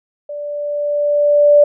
sine tone with level ramp, 585 Hz, D5, 7 cents flat, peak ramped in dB -24 to -4 dBFS, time 0.29-1.64 s, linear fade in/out 5 ms, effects none

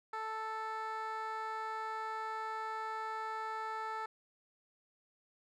15% pulse tone with band-pass filter, 440 Hz, A4, in tune, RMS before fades -40 dBFS, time 0.13-4.06 s, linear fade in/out 5 ms, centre 1100 Hz, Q 1.4, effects none

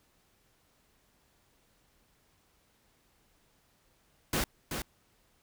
pink noise with echo, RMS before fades -30 dBFS, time 4.33-4.44 s, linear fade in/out 2 ms, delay 380 ms, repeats 1, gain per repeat -6 dB, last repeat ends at 4.82 s, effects pink hiss -69 dBFS RMS until 5.42 s

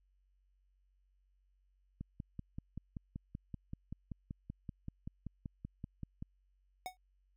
click train, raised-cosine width 5 ms, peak -30 dBFS, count 23, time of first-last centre 2.01-6.225 s, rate 5.22 Hz
square tone with exponential decay, 740 Hz, F#5, in tune, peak -36 dBFS, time 6.86-6.97 s, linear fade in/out 0 ms, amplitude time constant 22 ms
effects added 47 Hz sine -70 dBFS peak until 7.36 s

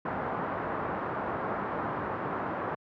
white low-pass noise, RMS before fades -33 dBFS, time 0.05-2.75 s, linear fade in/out 5 ms, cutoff 1300 Hz, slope 24 dB/octave, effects high-pass 100 Hz 12 dB/octave

